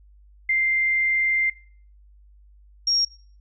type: tone pair in turn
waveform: sine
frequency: 2093 / 5577 Hz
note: C7 / F8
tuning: 0 / -3 cents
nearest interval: octave + perfect fourth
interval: 1697 cents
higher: second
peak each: -18 dBFS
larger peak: neither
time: 0.49-1.5 / 2.87-3.05 s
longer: first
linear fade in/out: 5 ms
effects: noise-tail reverb RT60 0.5 s tail -23 dB re dry + added 50 Hz sine -49 dBFS peak until 3.4 s